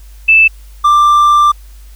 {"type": "tone pair in turn", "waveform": ["sine", "triangle"], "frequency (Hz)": [2637, 1182.1], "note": ["E7", "D6"], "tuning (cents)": [0, 11], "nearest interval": "octave + major second", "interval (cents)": 1389, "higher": "first", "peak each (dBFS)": -3, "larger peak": "neither", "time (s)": [[0.28, 0.48], [0.84, 1.52]], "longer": "second", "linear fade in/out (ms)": 10, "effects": ["added 50 Hz sine -32 dBFS peak until 1.95 s", "white hiss -47 dBFS RMS until 1.95 s"]}